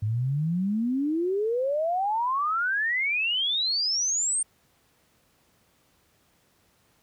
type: exponential sweep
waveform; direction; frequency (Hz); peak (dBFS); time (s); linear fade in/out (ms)
sine; up; 102.5 to 8870; -23; 0.02-4.43; 5
effects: pink hiss -65 dBFS RMS until 7.02 s + high-pass 60 Hz 12 dB/octave